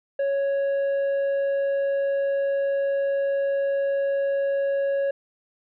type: tone with tanh clipping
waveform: sine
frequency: 554.4 Hz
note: C#5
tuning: in tune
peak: -22 dBFS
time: 0.19-5.11 s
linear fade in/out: 5 ms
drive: 5 dB
effects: none